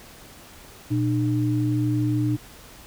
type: tone pair together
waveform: sine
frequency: 119.89 / 302.1 Hz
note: A#2 / D4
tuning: +49 / +49 cents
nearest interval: octave + major third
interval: 1600 cents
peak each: -22 / -23 dBFS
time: 0.9-2.37 s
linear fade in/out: 20 ms
effects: pink hiss -46 dBFS RMS until 2.86 s